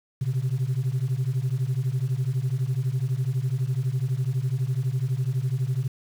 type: beating tone pair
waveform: sine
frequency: 123.47 / 135.47 Hz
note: B2 / C#3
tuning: 0 / -39 cents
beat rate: 12 Hz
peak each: -24 dBFS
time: 0.21-5.88 s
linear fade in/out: 10 ms
effects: tanh soft clip ceiling -19 dBFS + 8-bit